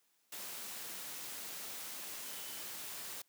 sine tone in noise, 3032 Hz, F#7, 42 cents sharp, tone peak -56 dBFS, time 2.26-2.63 s, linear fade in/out 5 ms, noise white, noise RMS -45 dBFS, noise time 0.32-3.22 s, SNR -14 dB, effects white hiss -75 dBFS RMS until 3.28 s + high-pass 150 Hz 12 dB/octave

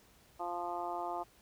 harmonic tone, 174.61 Hz, F3, in tune, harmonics 2 / 3 / 4 / 5 / 6 / 7, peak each -44 / -49 / -39 / -41 / -45 / -46 dBFS, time 0.39-1.24 s, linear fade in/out 20 ms, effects pink hiss -64 dBFS RMS until 1.41 s

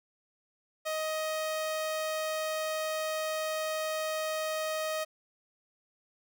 sawtooth tone, 627 Hz, D#5, 13 cents sharp, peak -27 dBFS, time 0.85-5.05 s, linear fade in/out 20 ms, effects none

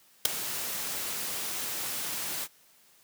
white noise with ADSR envelope, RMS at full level -17 dBFS, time 0.25-2.48 s, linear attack 5 ms, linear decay 6 ms, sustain -17 dB, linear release 50 ms, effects white hiss -61 dBFS RMS until 3.03 s + high-pass 100 Hz 12 dB/octave

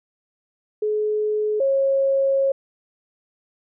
sine tone pair in turn, 425.1 / 544.1 Hz, G#4 / C#5, +40 / -32 cents, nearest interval major third, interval 428 cents, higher second, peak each -19 / -16 dBFS, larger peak second, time 0.82-1.6 / 1.6-2.52 s, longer second, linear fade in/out 5 ms, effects none

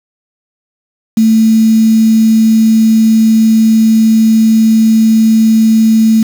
sine tone with quantisation, 221.7 Hz, A3, 13 cents sharp, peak -4 dBFS, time 1.17-6.23 s, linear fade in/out 5 ms, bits 4, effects none

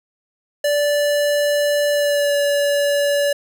square tone with pitch glide, 583 to 573.3 Hz, D5 to D5, -13 to -42 cents, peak -16 dBFS, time 0.64-3.33 s, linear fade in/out 5 ms, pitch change -29 cents, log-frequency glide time 1.92-2.36 s, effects none

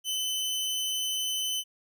sawtooth tone, 3036 Hz, F#7, 44 cents sharp, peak -25 dBFS, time 0.04-1.64 s, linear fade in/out 50 ms, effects none

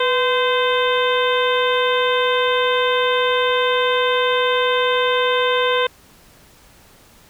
harmonic tone with a mistuned harmonic, 515 Hz, C5, 28 cents flat, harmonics 1 / 2 / 3 / 4 / 5 / 6 / 7, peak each -18 / -21 / -24 / -28 / -28 / -27 / -26 dBFS, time 0-5.87 s, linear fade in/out 5 ms, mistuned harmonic 1, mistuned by -70 cents, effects pink hiss -49 dBFS RMS until 7.29 s

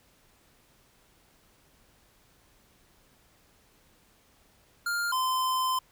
square tone pair in turn, 1404 / 1030.3 Hz, F6 / C6, +9 / -27 cents, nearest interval perfect fourth, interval 536 cents, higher first, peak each -28 / -26 dBFS, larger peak second, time 4.86-5.12 / 5.12-5.79 s, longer second, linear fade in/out 5 ms, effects pink hiss -63 dBFS RMS until 5.91 s

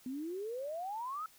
sine exponential sweep, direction up, 246.9 to 1327 Hz, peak -37 dBFS, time 0.06-1.26 s, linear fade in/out 2 ms, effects white hiss -62 dBFS RMS until 1.38 s

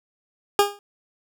20% pulse tone with exponential decay, 406.8 Hz, G#4, 36 cents flat, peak -6 dBFS, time 0.59-0.79 s, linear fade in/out 1 ms, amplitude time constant 43 ms, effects none

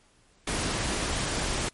pink noise, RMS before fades -29 dBFS, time 0.47-1.69 s, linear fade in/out 5 ms, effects pink hiss -62 dBFS RMS until 1.73 s + MP3 48 kbps

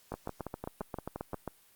two click trains, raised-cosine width 1 ms, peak -23 / -22 dBFS, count 8 / 11, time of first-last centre 0.12-1.333 / 0.14-1.477 s, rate 5.77 / 7.48 Hz, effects white hiss -63 dBFS RMS until 1.75 s + Opus 48 kbps

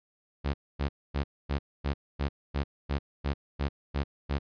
sawtooth tone bursts, 71 Hz, C#2, 42 cents sharp, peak -23 dBFS, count 12, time 0.44-4.39 s, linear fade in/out 20 ms, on 100 ms, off 250 ms, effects resampled to 11025 Hz

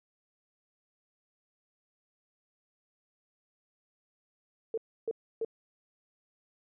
sine tone bursts, 450 Hz, A4, 39 cents sharp, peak -29 dBFS, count 3, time 4.74-5.448 s, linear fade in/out 2 ms, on 36 ms, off 300 ms, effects none

